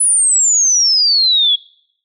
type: exponential sweep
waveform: sine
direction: down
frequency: 10120 to 3303 Hz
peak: -9 dBFS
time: 0-1.56 s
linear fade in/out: 10 ms
effects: noise-tail reverb RT60 0.7 s tail -24 dB re dry